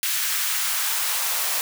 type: noise with high-pass filter sweep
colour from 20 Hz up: white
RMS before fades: -24 dBFS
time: 0.03-1.61 s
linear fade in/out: 0 ms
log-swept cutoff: 1800 to 680 Hz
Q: 1.2
effects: none